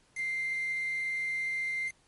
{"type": "tone with quantisation", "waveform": "sine", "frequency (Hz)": 2093, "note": "C7", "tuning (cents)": 0, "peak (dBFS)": -30, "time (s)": [0.15, 1.92], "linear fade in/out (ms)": 50, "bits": 7, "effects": ["pink hiss -66 dBFS RMS until 2.07 s", "MP3 48 kbps"]}